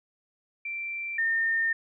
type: tone pair in turn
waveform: sine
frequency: 2350 / 1818.5 Hz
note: D7 / A#6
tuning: +1 / -43 cents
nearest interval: major third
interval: 444 cents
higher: first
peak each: -31 / -23 dBFS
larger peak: second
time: 0.65-1.18 / 1.18-1.73 s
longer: second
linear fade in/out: 5 ms
effects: none